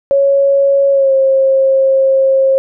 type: tone with pitch glide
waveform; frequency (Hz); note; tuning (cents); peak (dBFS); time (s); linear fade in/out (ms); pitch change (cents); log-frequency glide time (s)
sine; 554.4 to 535.8; C#5 to C5; 0 to +41; -7; 0.11-2.58; 0; -59; 0.91-1.13
effects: none